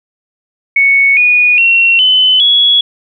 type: tone with pitch steps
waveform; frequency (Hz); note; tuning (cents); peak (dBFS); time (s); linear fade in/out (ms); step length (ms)
sine; 2217 / 2460 / 2729 / 3029 / 3360; C#7 / D#7 / F7 / F#7 / G#7; 0 / -20 / -41 / +40 / +19; -5; 0.76-2.81; 5; 410
effects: none